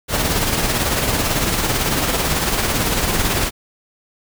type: noise with tremolo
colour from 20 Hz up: pink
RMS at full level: -17 dBFS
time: 0.08-3.51 s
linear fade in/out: 50 ms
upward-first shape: sine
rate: 18 Hz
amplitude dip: 40%
effects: none